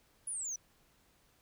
sine exponential sweep, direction down, 10548 to 5840 Hz, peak -34 dBFS, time 0.27-0.56 s, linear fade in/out 5 ms, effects tanh soft clip ceiling -35 dBFS + pink hiss -69 dBFS RMS until 1.41 s

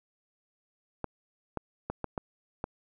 clicks, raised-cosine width 1 ms, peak -18 dBFS, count 6, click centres 1.043 / 1.573 / 1.9 / 2.043 / 2.178 / 2.641 s, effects none

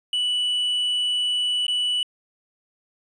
triangle tone with dropouts, 2960 Hz, F#7, in tune, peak -19 dBFS, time 0.13-2.03 s, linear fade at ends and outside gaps 2 ms, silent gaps 1.667-1.681 s, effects resampled to 22050 Hz + 10-bit

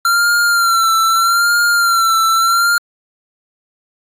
square tone with vibrato, 1371 Hz, F6, 32 cents flat, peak -11 dBFS, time 0.05-2.78 s, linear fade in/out 2 ms, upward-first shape sine, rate 0.8 Hz, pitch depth 50 cents each way, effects AAC 64 kbps

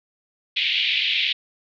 white band-pass noise, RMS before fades -22 dBFS, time 0.56-1.33 s, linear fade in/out 10 ms, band 2200 to 3700 Hz, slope 48 dB/octave, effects none

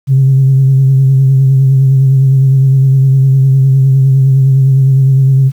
sine tone with vibrato, 134.1 Hz, C3, 43 cents sharp, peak -3 dBFS, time 0.07-5.52 s, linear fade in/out 50 ms, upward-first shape triangle, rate 9.8 Hz, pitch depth 39 cents each way, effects tanh soft clip ceiling 0 dBFS + 7-bit

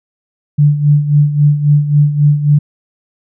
sine tone with tremolo, 146.83 Hz, D3, in tune, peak -4 dBFS, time 0.58-2.59 s, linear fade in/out 10 ms, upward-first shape sine, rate 3.7 Hz, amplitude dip 70%, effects none

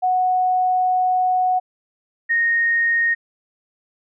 sine tone pair in turn, 737 / 1857.1 Hz, F#5 / A#6, -7 / -7 cents, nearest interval octave + major third, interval 1600 cents, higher second, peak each -15 dBFS, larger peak neither, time 0.02-1.6 / 2.29-3.15 s, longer first, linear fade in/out 20 ms, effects none

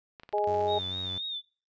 clicks, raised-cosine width 0.3 ms, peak -30 dBFS, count 8, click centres 0.198 / 0.234 / 0.291 / 0.327 / 0.383 / 0.442 / 0.545 / 0.61 s
harmonic tone, 207.7 Hz, G#3, in tune, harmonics 2 / 3 / 4, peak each -29 / -30 / -28 dBFS, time 0.33-0.79 s, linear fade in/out 10 ms
sawtooth tone, 92.8 Hz, F#2, 6 cents sharp, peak -35 dBFS, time 0.47-1.18 s, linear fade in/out 5 ms
sine tone with vibrato, 3630 Hz, A#7, 47 cents flat, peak -32 dBFS, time 0.67-1.42 s, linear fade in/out 50 ms, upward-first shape sine, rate 3.8 Hz, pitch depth 67 cents each way
effects noise-tail reverb RT60 0.4 s tail -25 dB re dry + resampled to 16000 Hz

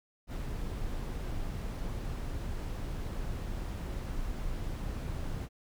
brown noise, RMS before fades -36 dBFS, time 0.27-5.49 s, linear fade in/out 50 ms, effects none

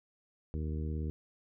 harmonic tone, 77.4 Hz, D#2, 9 cents flat, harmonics 1 / 2 / 3 / 4 / 5 / 6, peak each -34 / -40 / -44 / -46 / -48 / -50 dBFS, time 0.54-1.1 s, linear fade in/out 0 ms, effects none

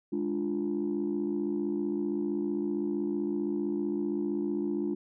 sine chord, D diminished, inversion second, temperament equal, 207.7 / 293.7 / 349.2 Hz, Ab3 / D4 / F4, 0 / 0 / 0 cents, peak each -33 / -31 / -31 dBFS, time 0.12-4.95 s, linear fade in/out 10 ms, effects tanh soft clip ceiling -22 dBFS

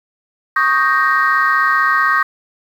sine chord, Eb dominant seventh, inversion third, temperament equal, 1108.7 / 1244.5 / 1568 / 1864.7 Hz, Db6 / Eb6 / G6 / Bb6, 0 / 0 / 0 / 0 cents, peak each -16 dBFS, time 0.56-2.23 s, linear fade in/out 5 ms, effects tanh soft clip ceiling -4 dBFS + 7-bit

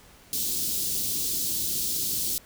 white band-stop noise, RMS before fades -28 dBFS, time 0.33-2.38 s, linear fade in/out 0 ms, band 380 to 3700 Hz, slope 24 dB/octave, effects pink hiss -53 dBFS RMS until 2.45 s

